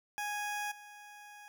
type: tone with level steps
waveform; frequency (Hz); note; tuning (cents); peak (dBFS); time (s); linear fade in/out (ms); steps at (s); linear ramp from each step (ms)
20% pulse; 829; G#5; -3; -30 / -45; 0.18-1.48; 0; 0.71; 10
effects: none